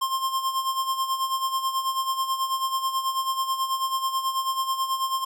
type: tone with tremolo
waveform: square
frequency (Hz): 1059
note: C6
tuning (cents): +21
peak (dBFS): -22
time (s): 0.01-5.25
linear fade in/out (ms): 10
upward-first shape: sine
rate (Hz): 9.2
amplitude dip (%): 65
effects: none

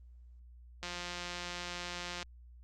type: click train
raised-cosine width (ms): 0.2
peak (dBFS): -23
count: 247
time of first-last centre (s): 0.83-2.228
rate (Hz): 176
effects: added 60 Hz sine -52 dBFS peak until 2.63 s + Opus 32 kbps

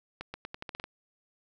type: accelerating click train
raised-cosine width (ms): 0.3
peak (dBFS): -22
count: 9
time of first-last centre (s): 0.21-0.841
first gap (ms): 130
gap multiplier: 0.85
effects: none

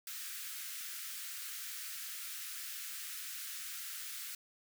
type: high-pass noise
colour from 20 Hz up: white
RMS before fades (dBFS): -44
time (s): 0.07-4.35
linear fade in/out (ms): 2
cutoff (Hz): 1300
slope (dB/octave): 48
effects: none

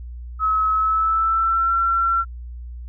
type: tone with pitch glide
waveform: sine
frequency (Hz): 1287 to 1356.5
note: E6 to E6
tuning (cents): -42 to +49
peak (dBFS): -16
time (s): 0.39-2.25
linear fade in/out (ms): 50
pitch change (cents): +91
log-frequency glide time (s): 0.72-1.73
effects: added 60 Hz sine -31 dBFS peak until 2.88 s

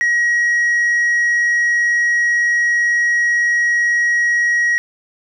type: tone with tanh clipping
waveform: sine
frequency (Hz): 1901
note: A#6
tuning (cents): +33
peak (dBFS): -13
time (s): 0.01-4.78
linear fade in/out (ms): 0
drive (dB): 2
effects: none

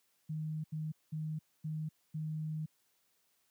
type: tone bursts at uneven times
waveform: sine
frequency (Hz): 155.56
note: D#3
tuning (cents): 0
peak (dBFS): -35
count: 5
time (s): 0.29-0.64 / 0.72-0.92 / 1.12-1.39 / 1.64-1.89 / 2.14-2.66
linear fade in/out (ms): 10
effects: white hiss -75 dBFS RMS until 3.5 s + high-pass 80 Hz 12 dB/octave

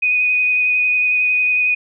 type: tone with vibrato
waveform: sine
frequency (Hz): 2489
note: D#7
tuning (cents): 0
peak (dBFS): -13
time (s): 0.02-1.75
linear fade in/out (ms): 10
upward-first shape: sine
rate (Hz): 11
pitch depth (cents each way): 14
effects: none

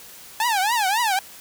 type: tone with vibrato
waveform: sawtooth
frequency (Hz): 853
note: G#5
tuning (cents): +46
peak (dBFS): -15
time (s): 0.4-1.19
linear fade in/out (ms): 2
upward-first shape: triangle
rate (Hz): 3.7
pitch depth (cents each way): 270
effects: white hiss -43 dBFS RMS until 1.4 s

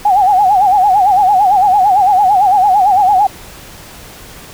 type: tone with vibrato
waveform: sine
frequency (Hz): 784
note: G5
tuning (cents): 0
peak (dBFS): -6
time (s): 0.05-3.27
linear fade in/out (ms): 5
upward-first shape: sine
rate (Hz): 8.9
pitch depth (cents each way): 130
effects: pink hiss -34 dBFS RMS until 4.53 s

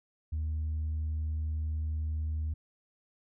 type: tone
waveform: sine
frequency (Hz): 77.78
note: D#2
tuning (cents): 0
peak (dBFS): -28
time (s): 0.32-2.54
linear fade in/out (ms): 10
effects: tanh soft clip ceiling -28 dBFS

